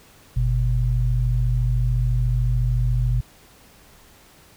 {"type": "tone pair together", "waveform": "sine", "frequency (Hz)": [48.61, 122.5], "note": ["G1", "B2"], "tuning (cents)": [-14, -14], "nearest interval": "octave + major third", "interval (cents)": 1600, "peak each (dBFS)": [-20, -20], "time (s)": [0.36, 3.21], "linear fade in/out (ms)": 10, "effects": ["pink hiss -51 dBFS RMS until 4.56 s"]}